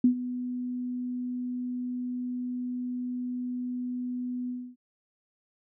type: tone with ADSR envelope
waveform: sine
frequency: 248.3 Hz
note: B3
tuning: 9 cents sharp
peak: -15 dBFS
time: 0.04-4.76 s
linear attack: 4 ms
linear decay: 97 ms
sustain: -15 dB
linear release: 270 ms
effects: none